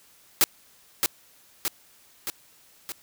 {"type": "noise with echo", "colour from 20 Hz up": "white", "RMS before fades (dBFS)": -18, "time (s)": [0.41, 0.44], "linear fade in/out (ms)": 0, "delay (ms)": 620, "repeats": 4, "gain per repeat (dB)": -4, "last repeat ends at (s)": 2.92, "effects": ["white hiss -57 dBFS RMS until 3.02 s"]}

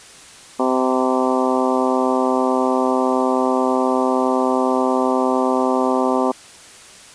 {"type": "harmonic tone with a mistuned harmonic", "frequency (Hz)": 129.1, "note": "C3", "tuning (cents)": -23, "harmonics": [2, 3, 4, 5, 6, 7, 8, 9], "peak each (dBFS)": [-20, -22, -23, -24, -25, -25, -26, -27], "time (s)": [0.59, 6.32], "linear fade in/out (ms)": 10, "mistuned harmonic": 8, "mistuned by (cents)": -17, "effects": ["white hiss -42 dBFS RMS until 7.14 s", "resampled to 22050 Hz"]}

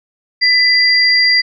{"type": "tone pair together", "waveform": "sine", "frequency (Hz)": [2000, 4757], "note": ["B6", "D8"], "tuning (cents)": [21, 21], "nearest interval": "octave + minor third", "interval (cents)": 1500, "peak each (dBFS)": -11, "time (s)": [0.41, 1.42], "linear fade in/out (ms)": 20, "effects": []}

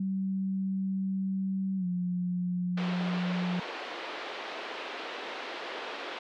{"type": "tone with pitch glide", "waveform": "sine", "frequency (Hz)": [191.7, 178.86], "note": ["G3", "F3"], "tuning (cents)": [-38, 42], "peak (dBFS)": -28, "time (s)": [0, 3.6], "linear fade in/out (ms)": 5, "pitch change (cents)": -120, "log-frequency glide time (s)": [1.77, 1.86]}
{"type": "band-pass noise", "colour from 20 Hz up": "pink", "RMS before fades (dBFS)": -39, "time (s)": [2.77, 6.19], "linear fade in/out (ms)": 5, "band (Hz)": [360, 3800], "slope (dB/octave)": 24}
{"effects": []}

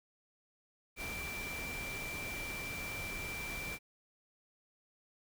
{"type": "tone in noise", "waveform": "sine", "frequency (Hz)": 2349, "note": "D7", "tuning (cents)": 0, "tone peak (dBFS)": -41, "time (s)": [0.96, 3.79], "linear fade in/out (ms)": 50, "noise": "pink", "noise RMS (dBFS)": -44, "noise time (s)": [0.96, 3.79], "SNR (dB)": 0, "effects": []}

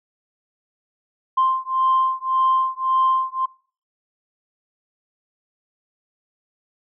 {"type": "beating tone pair", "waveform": "sine", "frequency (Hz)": [1046.5, 1048.3], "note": ["C6", "C6"], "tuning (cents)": [0, 3], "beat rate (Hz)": 1.8, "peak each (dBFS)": -19, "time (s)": [1.37, 3.46], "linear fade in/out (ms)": 10, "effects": ["noise-tail reverb RT60 0.4 s tail -21 dB re dry", "tanh soft clip ceiling -10 dBFS"]}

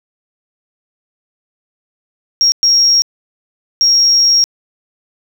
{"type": "tone bursts at uneven times", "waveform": "sine", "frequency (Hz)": 5588, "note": "F8", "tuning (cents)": 0, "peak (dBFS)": -6, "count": 3, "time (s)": [[2.41, 2.52], [2.63, 3.02], [3.81, 4.44]], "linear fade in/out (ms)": 0, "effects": ["tanh soft clip ceiling -2 dBFS", "7-bit"]}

